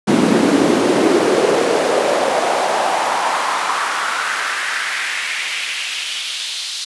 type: noise with high-pass filter sweep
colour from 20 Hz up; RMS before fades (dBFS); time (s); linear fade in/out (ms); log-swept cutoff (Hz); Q
brown; -17; 0.07-6.85; 10; 230 to 4100; 2.5
effects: high-pass 150 Hz 12 dB/octave + resampled to 24000 Hz